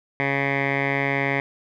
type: tone with low-pass filter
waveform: 10% pulse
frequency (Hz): 138.59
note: C#3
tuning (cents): 0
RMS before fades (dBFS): -23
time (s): 0.2-1.4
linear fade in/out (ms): 0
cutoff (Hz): 2100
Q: 5
effects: none